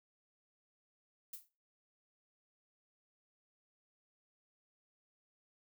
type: noise with exponential decay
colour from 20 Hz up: violet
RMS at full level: -42 dBFS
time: 1.33-1.49 s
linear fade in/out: 5 ms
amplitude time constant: 33 ms
effects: noise-tail reverb RT60 0.3 s tail -17 dB re dry